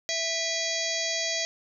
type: harmonic tone with a mistuned harmonic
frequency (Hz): 659.3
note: E5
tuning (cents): 0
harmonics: 1 / 3 / 4 / 5 / 6 / 7 / 8 / 9 / 10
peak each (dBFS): -34 / -34 / -38 / -36 / -36 / -34 / -37 / -37 / -34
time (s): 0.09-1.45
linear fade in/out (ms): 0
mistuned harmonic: 4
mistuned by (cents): -140
effects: none